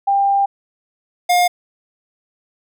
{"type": "tone pair in turn", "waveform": ["sine", "square"], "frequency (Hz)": [795, 711.3], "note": ["G5", "F5"], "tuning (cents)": [24, 32], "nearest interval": "major second", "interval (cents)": 192, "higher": "first", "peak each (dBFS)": -12, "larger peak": "neither", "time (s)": [[0.07, 0.46], [1.29, 1.48]], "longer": "first", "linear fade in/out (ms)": 10, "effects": []}